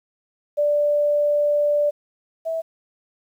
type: tone pair in turn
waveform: sine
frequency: 587.3 / 652 Hz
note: D5 / E5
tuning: 0 / -19 cents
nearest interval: major second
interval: 181 cents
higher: second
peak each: -16 / -22 dBFS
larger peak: first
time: 0.57-1.91 / 2.45-2.62 s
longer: first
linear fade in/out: 20 ms
effects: 9-bit